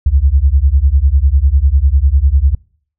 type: beating tone pair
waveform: sine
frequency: 64.3 / 74.3 Hz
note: C2 / D2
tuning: -30 / +21 cents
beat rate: 10 Hz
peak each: -10 dBFS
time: 0.06-2.55 s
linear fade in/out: 5 ms
effects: noise-tail reverb RT60 0.5 s tail -25 dB re dry